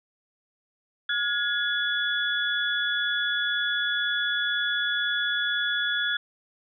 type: tone cluster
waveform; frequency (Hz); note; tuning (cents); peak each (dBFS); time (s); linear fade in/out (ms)
sine; 1432 / 1674 / 3416; F6 / G#6 / G#7; +43 / +13 / +48; -28; 1.09-6.17; 5
effects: none